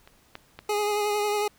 clicks, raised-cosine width 0.3 ms, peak -31 / -21 / -23 dBFS, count 3, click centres 0.075 / 0.354 / 0.59 s
25% pulse tone with vibrato, 416 Hz, G#4, 3 cents sharp, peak -20 dBFS, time 0.69-1.48 s, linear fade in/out 5 ms, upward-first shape sine, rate 11 Hz, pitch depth 23 cents each way
effects pink hiss -60 dBFS RMS until 1.58 s

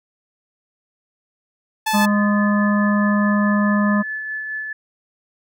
sawtooth tone, 871 Hz, A5, 18 cents flat, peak -14 dBFS, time 1.86-2.06 s, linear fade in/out 10 ms
harmonic tone, 206 Hz, G#3, 14 cents flat, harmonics 1 / 3 / 5 / 6, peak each -15 / -26 / -26 / -28 dBFS, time 1.93-4.03 s, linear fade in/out 20 ms
sine tone with tremolo, 1733 Hz, A6, 27 cents flat, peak -23 dBFS, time 1.95-4.73 s, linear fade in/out 5 ms, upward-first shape sine, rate 4.7 Hz, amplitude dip 30%
effects none

